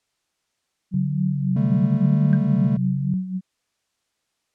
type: tone with tremolo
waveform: sine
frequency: 185.8 Hz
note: F#3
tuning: 7 cents sharp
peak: -19 dBFS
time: 0.91-3.41 s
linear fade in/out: 50 ms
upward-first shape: sine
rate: 3.7 Hz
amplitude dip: 70%
type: tone with vibrato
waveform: sine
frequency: 138.59 Hz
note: C#3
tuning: in tune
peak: -22 dBFS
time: 0.94-3.14 s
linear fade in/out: 2 ms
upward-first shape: triangle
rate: 0.97 Hz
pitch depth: 130 cents each way
type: chord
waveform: triangle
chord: D suspended fourth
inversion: none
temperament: just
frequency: 146.83 / 195.78 / 220.2 Hz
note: D3 / G3 / A3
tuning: 0 / -2 / +2 cents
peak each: -21 dBFS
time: 1.56-2.77 s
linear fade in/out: 5 ms
type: tone with exponential decay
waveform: sine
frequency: 1579 Hz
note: G6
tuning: 12 cents sharp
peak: -29 dBFS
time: 2.33-2.41 s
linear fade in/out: 0 ms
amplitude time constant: 16 ms
effects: white hiss -74 dBFS RMS until 4.54 s + low-pass 8000 Hz 12 dB/octave